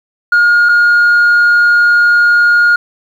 sine tone pair in turn, 1426 / 1426 Hz, F6 / F6, +36 / +36 cents, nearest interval unison, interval 0 cents, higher neither, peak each -3 dBFS, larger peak neither, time 0.32-0.69 / 0.69-2.76 s, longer second, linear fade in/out 5 ms, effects tanh soft clip ceiling -4 dBFS + 7-bit

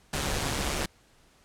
pink noise with amplitude modulation, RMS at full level -27 dBFS, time 0.13-0.86 s, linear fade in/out 5 ms, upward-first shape sine, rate 142 Hz, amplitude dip 55%, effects pink hiss -61 dBFS RMS until 1.44 s + low-pass 10000 Hz 12 dB/octave

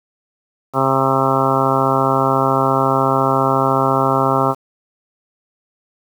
harmonic tone with a mistuned harmonic, 134.2 Hz, C3, 44 cents sharp, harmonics 1 / 2 / 3 / 4 / 5 / 6 / 7 / 8 / 9 / 10, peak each -22 / -22 / -22 / -22 / -22 / -22 / -22 / -22 / -22 / -22 dBFS, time 0.73-4.55 s, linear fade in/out 50 ms, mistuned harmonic 10, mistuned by -24 cents, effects 7-bit

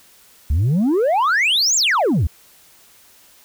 sine exponential two-way sweep, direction up then down, 66.2 to 7600 to 66.2 Hz, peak -11 dBFS, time 0.5-2.27 s, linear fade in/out 5 ms, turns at 1.76 s, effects tanh soft clip ceiling -13 dBFS + white hiss -50 dBFS RMS until 3.44 s

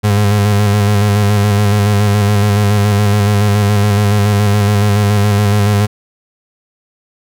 35% pulse tone with vibrato, 102.8 Hz, G#2, 17 cents flat, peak -7 dBFS, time 0.03-5.87 s, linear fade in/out 20 ms, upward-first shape square, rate 7.1 Hz, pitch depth 32 cents each way, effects none

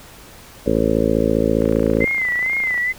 harmonic tone, 55 Hz, A1, in tune, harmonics 1 / 2 / 3 / 4 / 5 / 6 / 7 / 8 / 9 / 10, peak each -26 / -27 / -26 / -22 / -22 / -24 / -26 / -22 / -22 / -24 dBFS, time 0.66-2.05 s, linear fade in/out 5 ms
click train, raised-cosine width 0.5 ms, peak -18 dBFS, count 34, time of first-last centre 1.62-2.778 s, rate 28.5 Hz
sine tone with vibrato, 2042 Hz, C7, 43 cents flat, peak -17 dBFS, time 2-2.93 s, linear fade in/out 20 ms, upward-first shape sine, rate 2.2 Hz, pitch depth 86 cents each way
effects pink hiss -42 dBFS RMS until 2.98 s

